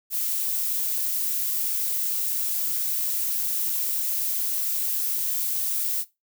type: noise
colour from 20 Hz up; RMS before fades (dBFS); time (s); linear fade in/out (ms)
violet; -26; 0.1-6.05; 50
effects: noise-tail reverb RT60 0.2 s tail -17 dB re dry